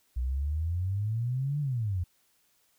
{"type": "exponential two-way sweep", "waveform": "sine", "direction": "up then down", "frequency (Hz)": [59.9, 149.6, 84.3], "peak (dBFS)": -27, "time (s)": [0.16, 2.04], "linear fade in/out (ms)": 10, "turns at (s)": 1.6, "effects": ["white hiss -69 dBFS RMS until 2.78 s"]}